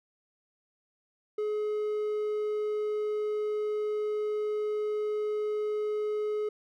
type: tone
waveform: triangle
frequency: 423.2 Hz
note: G#4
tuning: 33 cents sharp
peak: -26 dBFS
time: 1.38-6.49 s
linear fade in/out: 5 ms
effects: none